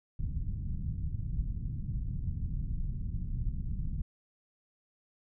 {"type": "low-pass noise", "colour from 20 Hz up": "pink", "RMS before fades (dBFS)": -34, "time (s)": [0.19, 4.02], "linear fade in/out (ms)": 5, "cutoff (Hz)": 160, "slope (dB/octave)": 24, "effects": []}